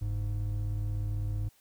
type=tone pair together; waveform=triangle; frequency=46.44 / 102.7 Hz; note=F#1 / G#2; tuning=+7 / -19 cents; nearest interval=octave + major second; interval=1374 cents; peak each=-32 / -29 dBFS; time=0.01-1.49 s; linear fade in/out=10 ms; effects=white hiss -65 dBFS RMS until 1.6 s